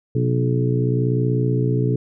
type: harmonic tone with a mistuned harmonic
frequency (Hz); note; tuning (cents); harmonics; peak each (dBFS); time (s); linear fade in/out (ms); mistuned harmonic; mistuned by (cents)
60.9; B1; -24; 2 / 3 / 4 / 5 / 6 / 7; -18 / -28 / -28 / -27 / -30 / -25; 0.15-1.96; 5; 2; +74
effects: none